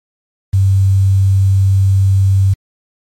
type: tone with quantisation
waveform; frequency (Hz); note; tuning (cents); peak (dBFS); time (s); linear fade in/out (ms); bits
sine; 96.8; G2; -21; -7; 0.53-2.54; 10; 6
effects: MP3 64 kbps